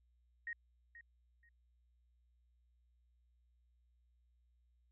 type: tone with echo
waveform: sine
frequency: 1871 Hz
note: A#6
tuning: 6 cents sharp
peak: -40 dBFS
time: 0.47-0.53 s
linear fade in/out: 2 ms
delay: 480 ms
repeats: 2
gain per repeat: -13 dB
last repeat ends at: 1.49 s
effects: added 60 Hz sine -70 dBFS peak until 4.91 s